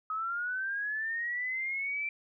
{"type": "linear sweep", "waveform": "sine", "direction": "up", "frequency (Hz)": [1264, 2349], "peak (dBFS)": -31, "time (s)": [0.1, 2.09], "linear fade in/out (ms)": 2, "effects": []}